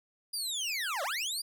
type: linear two-way sweep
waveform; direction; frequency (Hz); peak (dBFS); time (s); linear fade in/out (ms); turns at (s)
25% pulse; down then up; 4897 to 525 to 4897; -28; 0.33-1.42; 10; 1.03
effects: none